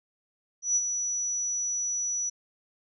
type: tone with ADSR envelope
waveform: sine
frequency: 5900 Hz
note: F#8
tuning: 6 cents flat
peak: -20 dBFS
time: 0.62-2.3 s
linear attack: 140 ms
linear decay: 41 ms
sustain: -7 dB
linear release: 14 ms
effects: none